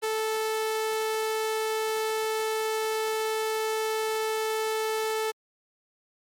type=tone; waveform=sawtooth; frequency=438.4 Hz; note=A4; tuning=6 cents flat; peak=-22 dBFS; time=0.02-5.32 s; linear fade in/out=20 ms; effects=MP3 64 kbps